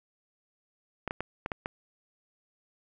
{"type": "clicks", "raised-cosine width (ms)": 0.5, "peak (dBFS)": -17, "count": 6, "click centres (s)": [1.077, 1.109, 1.206, 1.461, 1.518, 1.659], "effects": []}